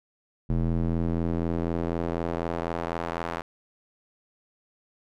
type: tone with band-pass filter sweep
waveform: square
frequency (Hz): 42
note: E1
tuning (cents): +33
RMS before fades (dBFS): -28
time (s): 0.49-3.42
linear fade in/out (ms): 10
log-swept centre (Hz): 160 to 1100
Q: 0.9
effects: none